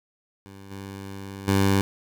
15% pulse tone with level steps, 98 Hz, G2, in tune, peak -36 / -29 / -12 dBFS, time 0.46-1.81 s, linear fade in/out 0 ms, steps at 0.7 / 1.47 s, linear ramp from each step 20 ms, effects none

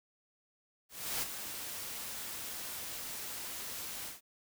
white noise with ADSR envelope, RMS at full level -34 dBFS, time 0.89-4.21 s, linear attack 330 ms, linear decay 25 ms, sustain -8 dB, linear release 150 ms, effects none

